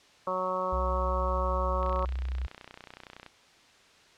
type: harmonic tone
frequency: 185 Hz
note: F#3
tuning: in tune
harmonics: 1 / 2 / 3 / 4 / 5 / 6 / 7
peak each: -42 / -40 / -32 / -43 / -36 / -32 / -38 dBFS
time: 0.27-2.05 s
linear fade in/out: 2 ms
type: tone with vibrato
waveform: sine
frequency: 63.8 Hz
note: C2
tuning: 43 cents flat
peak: -29 dBFS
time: 0.72-2.47 s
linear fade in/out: 10 ms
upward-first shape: sine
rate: 11 Hz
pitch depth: 8 cents each way
type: click train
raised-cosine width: 0.3 ms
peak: -28 dBFS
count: 45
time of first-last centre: 1.83-3.263 s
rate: 30.7 Hz
effects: white hiss -58 dBFS RMS until 4.17 s + low-pass 5000 Hz 12 dB/octave